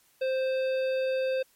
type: harmonic tone with a mistuned harmonic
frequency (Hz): 523.3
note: C5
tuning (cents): 0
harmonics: 1 / 3 / 5 / 7 / 9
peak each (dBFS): -25 / -41 / -40 / -47 / -49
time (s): 0.21-1.43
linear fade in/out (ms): 10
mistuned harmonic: 9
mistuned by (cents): -22
effects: white hiss -64 dBFS RMS until 1.55 s + MP3 64 kbps